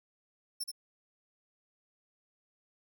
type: tone with echo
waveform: 20% pulse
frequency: 5370 Hz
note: E8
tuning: 31 cents sharp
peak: -28 dBFS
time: 0.6-0.64 s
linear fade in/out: 10 ms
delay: 76 ms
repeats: 1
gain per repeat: -4 dB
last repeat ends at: 0.716 s
effects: none